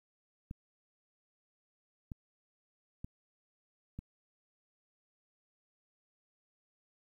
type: clicks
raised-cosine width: 5 ms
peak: -29 dBFS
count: 4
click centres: 0.511 / 2.118 / 3.045 / 3.99 s
effects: 11-bit